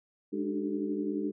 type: tone cluster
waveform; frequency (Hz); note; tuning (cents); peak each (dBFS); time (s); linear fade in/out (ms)
sine; 206.6 / 289 / 300.7 / 380.7 / 434.4; G#3 / D4 / D4 / F#4 / A4; -9 / -28 / +41 / +49 / -22; -36 / -39 / -33 / -36 / -40; 0.32-1.32; 20
effects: none

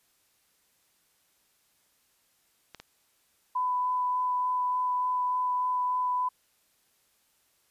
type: clicks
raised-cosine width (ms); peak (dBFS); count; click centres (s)
0.2; -26; 2; 2.747 / 2.8
type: tone with vibrato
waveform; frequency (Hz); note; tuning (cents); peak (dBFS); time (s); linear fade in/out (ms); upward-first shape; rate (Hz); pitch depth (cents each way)
sine; 999; B5; +20; -25; 3.55-6.29; 10; sine; 3.4; 8
effects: white hiss -69 dBFS RMS until 7.7 s + resampled to 32000 Hz

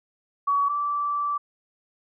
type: tone pair in turn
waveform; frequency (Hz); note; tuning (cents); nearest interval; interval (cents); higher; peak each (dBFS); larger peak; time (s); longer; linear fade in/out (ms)
sine; 1131 / 1162.8; C#6 / D6; +34 / -18; unison; 48; second; -19 / -23; first; 0.47-0.69 / 0.69-1.38; second; 10
effects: none

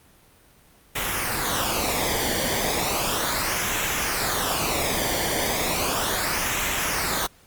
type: noise with flanger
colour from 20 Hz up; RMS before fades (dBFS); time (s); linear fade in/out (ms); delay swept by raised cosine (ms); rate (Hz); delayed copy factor
pink; -25; 0.95-7.27; 10; 0.21 to 0.77; 0.35; -0.6
effects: pink hiss -55 dBFS RMS until 7.46 s + Opus 32 kbps

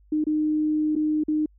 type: tone with dropouts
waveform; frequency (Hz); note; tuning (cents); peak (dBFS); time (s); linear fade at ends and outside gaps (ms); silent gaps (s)
sine; 306.2; D#4; -28; -20; 0.12-1.46; 5; 0.241-0.267 / 0.954-0.961 / 1.237-1.282
effects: added 50 Hz sine -53 dBFS peak until 1.58 s

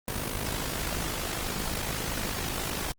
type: noise with amplitude modulation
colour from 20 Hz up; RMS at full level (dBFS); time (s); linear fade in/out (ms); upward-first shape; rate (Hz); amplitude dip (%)
pink; -29; 0.08-2.92; 0; sine; 52.1; 65
effects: Opus 24 kbps

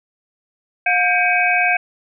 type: tone cluster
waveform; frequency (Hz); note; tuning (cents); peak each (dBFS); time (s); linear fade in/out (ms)
sine; 715 / 1587 / 2264 / 2529; F5 / G6 / C#7 / D#7; +41 / +21 / +36 / +28; -19; 0.86-1.77; 5
effects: none

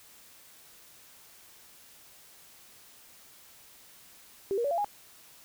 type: tone with pitch steps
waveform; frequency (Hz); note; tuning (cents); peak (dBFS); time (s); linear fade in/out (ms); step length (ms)
sine; 392.7 / 472.4 / 568.3 / 683.7 / 822.5; G4 / A#4 / C#5 / F5 / G#5; +3 / +23 / +43 / -37 / -17; -26; 4.51-4.845; 0; 67
effects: white hiss -55 dBFS RMS until 5.44 s

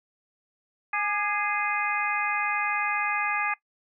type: harmonic tone with a mistuned harmonic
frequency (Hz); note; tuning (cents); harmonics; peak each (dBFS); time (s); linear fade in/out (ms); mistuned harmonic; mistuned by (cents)
415.3; G#4; 0; 2 / 3 / 4 / 5 / 6; -31 / -31 / -31 / -31 / -31; 0.93-3.54; 5; 3; -51
effects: noise-tail reverb RT60 0.1 s tail -19 dB re dry

